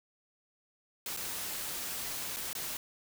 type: noise with dropouts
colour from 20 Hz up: white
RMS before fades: -38 dBFS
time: 1.06-2.77 s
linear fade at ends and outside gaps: 2 ms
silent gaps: 1.166-1.172 / 2.363-2.367 / 2.531-2.551 s
effects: none